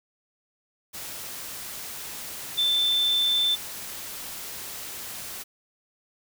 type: tone in noise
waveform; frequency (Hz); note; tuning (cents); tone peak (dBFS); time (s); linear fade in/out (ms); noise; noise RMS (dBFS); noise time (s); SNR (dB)
sine; 3540; A7; +10; -20; 2.57-3.56; 20; white; -37; 0.93-5.44; +14
effects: none